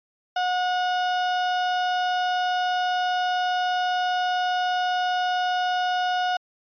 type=tone; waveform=35% pulse; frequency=727 Hz; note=F#5; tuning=31 cents flat; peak=-20 dBFS; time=0.36-6.37 s; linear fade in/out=5 ms; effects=resampled to 11025 Hz